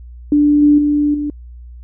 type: tone with level steps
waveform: sine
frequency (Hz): 293.7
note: D4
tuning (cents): 0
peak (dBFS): -8 / -6 / -11 / -17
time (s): 0.32-1.3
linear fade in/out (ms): 2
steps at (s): 0.62 / 0.78 / 1.14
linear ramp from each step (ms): 5
effects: added 60 Hz sine -32 dBFS peak until 1.83 s